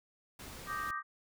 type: noise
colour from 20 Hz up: pink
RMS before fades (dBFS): -48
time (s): 0.39-0.91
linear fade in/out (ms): 5
type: chord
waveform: sine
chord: Eb major seventh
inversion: third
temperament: equal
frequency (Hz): 1174.7 / 1244.5 / 1568 / 1864.7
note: D6 / Eb6 / G6 / Bb6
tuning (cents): 0 / 0 / 0 / 0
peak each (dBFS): -38 / -42 / -42 / -43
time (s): 0.66-1.03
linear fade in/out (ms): 50
effects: none